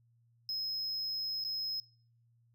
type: tone with dropouts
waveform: triangle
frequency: 5130 Hz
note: E8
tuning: 48 cents flat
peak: -33 dBFS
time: 0.49-1.8 s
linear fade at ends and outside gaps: 1 ms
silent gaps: 1.44-1.448 s
effects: noise-tail reverb RT60 0.5 s tail -23 dB re dry + added 117 Hz sine -66 dBFS peak until 2.54 s